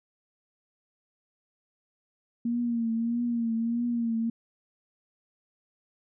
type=tone with vibrato; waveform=sine; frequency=233.1 Hz; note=A#3; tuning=in tune; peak=-25 dBFS; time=2.45-4.3 s; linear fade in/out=5 ms; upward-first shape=triangle; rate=1.6 Hz; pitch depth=60 cents each way; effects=none